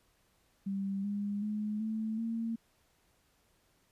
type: tone with pitch steps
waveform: sine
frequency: 196 / 203.5 / 211.3 / 219.4 / 227.8 Hz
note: G3 / G#3 / G#3 / A3 / A#3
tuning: 0 / -35 / +30 / -5 / -40 cents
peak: -32 dBFS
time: 0.66-2.56 s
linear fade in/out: 10 ms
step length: 380 ms
effects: pink hiss -71 dBFS RMS until 3.91 s + resampled to 32000 Hz